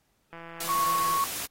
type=click train; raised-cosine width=0.5 ms; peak=-28 dBFS; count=142; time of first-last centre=0.33-1.174 s; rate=167 Hz
type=noise; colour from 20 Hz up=white; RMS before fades=-34 dBFS; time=0.6-1.46 s; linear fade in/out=5 ms
type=tone; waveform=sine; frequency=1106 Hz; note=C#6; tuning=4 cents flat; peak=-23 dBFS; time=0.69-1.24 s; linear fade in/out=0 ms
effects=pink hiss -71 dBFS RMS until 1.5 s + AAC 48 kbps